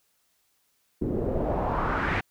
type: noise with low-pass filter sweep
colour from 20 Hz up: pink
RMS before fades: -27 dBFS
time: 1.01-2.21 s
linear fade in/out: 10 ms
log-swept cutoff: 310 to 2100 Hz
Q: 2.6
effects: white hiss -70 dBFS RMS until 2.3 s